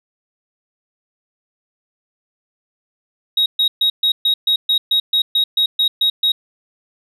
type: tone bursts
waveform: sine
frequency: 3789 Hz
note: A#7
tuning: 27 cents sharp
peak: -10 dBFS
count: 14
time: 3.37-6.32 s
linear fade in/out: 5 ms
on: 90 ms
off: 130 ms
effects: tanh soft clip ceiling -10 dBFS